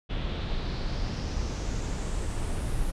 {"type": "noise with low-pass filter sweep", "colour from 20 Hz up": "brown", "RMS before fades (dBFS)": -30, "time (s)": [0.09, 2.92], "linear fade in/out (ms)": 20, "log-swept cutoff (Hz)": [3300, 11000], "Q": 3.3, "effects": []}